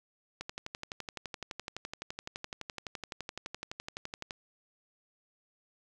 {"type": "click train", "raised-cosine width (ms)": 0.2, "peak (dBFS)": -21, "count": 47, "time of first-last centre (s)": [0.41, 4.308], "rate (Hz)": 11.8, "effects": []}